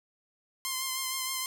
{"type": "tone with vibrato", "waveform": "5% pulse", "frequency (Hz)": 1046.5, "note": "C6", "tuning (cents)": 0, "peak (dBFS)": -19, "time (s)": [0.65, 1.46], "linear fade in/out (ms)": 0, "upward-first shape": "triangle", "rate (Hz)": 6.4, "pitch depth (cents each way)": 31, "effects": []}